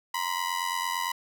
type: ring-modulated tone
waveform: sawtooth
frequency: 987.8 Hz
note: B5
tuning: in tune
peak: -21 dBFS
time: 0.14-1.12 s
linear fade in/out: 5 ms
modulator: 44.4 Hz
effects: none